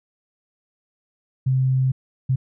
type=tone bursts at uneven times; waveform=sine; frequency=130.81 Hz; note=C3; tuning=in tune; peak=-16 dBFS; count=2; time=1.46-1.92 / 2.29-2.36 s; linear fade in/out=10 ms; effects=none